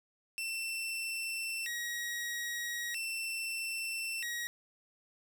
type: tone with vibrato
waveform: sawtooth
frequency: 2258 Hz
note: C#7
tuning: 31 cents sharp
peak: -32 dBFS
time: 0.38-4.47 s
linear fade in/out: 0 ms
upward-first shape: square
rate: 0.39 Hz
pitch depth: 300 cents each way
effects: none